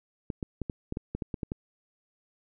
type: clicks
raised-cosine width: 3 ms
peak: -19 dBFS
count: 11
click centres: 0.302 / 0.428 / 0.617 / 0.698 / 0.924 / 0.971 / 1.15 / 1.222 / 1.342 / 1.432 / 1.519 s
effects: none